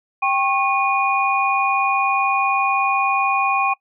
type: tone cluster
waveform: sine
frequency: 786 / 1091 / 2455 Hz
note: G5 / C#6 / D#7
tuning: +4 / -28 / -24 cents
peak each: -20 dBFS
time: 0.22-3.74 s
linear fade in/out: 10 ms
effects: noise-tail reverb RT60 0.1 s tail -23 dB re dry